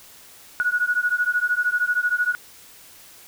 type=beating tone pair; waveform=sine; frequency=1454 / 1467 Hz; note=F#6 / F#6; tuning=-31 / -15 cents; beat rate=13 Hz; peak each=-22 dBFS; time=0.6-2.35 s; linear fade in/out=0 ms; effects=white hiss -47 dBFS RMS until 3.27 s